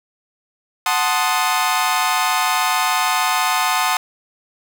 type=chord; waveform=sawtooth; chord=F# diminished seventh; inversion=none; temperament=equal; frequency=740 / 880 / 1046.5 / 1244.5 Hz; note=F#5 / A5 / C6 / Eb6; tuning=0 / 0 / 0 / 0 cents; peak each=-18 dBFS; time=0.86-3.97 s; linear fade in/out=2 ms; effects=none